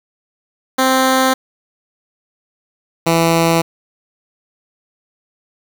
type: tone pair in turn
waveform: 10% pulse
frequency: 261.6 / 165.9 Hz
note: C4 / E3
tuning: 0 / +11 cents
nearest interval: minor sixth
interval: 789 cents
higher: first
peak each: -3 dBFS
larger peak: neither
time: 0.78-1.34 / 3.06-3.62 s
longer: neither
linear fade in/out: 10 ms
effects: 7-bit